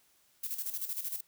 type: noise with tremolo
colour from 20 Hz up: violet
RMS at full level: -35 dBFS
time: 0.43-1.21 s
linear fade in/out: 10 ms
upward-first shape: square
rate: 13 Hz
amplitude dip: 65%
effects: white hiss -68 dBFS RMS until 1.27 s